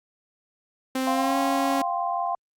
sawtooth tone with pitch glide, 261.6 to 274.6 Hz, C4 to C#4, 0 to -16 cents, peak -20 dBFS, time 0.95-1.82 s, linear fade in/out 5 ms, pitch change +84 cents, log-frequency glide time 1.1-1.37 s
sine chord, F suspended second, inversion none, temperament equal, 698.5 / 784 / 1046.5 Hz, F5 / G5 / C6, 0 / 0 / 0 cents, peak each -27 / -29 / -29 dBFS, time 1.07-2.35 s, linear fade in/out 2 ms
effects Opus 48 kbps

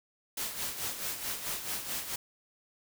white noise with tremolo, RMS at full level -34 dBFS, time 0.37-2.16 s, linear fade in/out 5 ms, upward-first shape sine, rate 4.6 Hz, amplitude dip 60%, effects none

